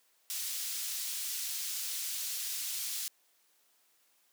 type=high-pass noise; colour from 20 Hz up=pink; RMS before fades=-37 dBFS; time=0.3-3.08 s; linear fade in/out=0 ms; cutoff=4500 Hz; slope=12 dB/octave; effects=white hiss -70 dBFS RMS until 4.32 s + high-pass 300 Hz 12 dB/octave